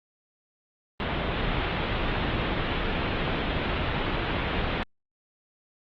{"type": "low-pass noise", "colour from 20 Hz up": "pink", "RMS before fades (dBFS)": -28, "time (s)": [1, 4.83], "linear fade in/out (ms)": 0, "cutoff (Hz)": 3600, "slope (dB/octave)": 48, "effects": ["Opus 24 kbps"]}